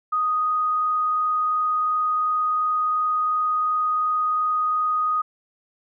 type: tone with frequency modulation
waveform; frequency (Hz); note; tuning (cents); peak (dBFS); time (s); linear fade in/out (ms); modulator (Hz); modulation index
sine; 1244.5; D#6; 0; -19; 0.12-5.22; 10; 22.8; 0.21
effects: none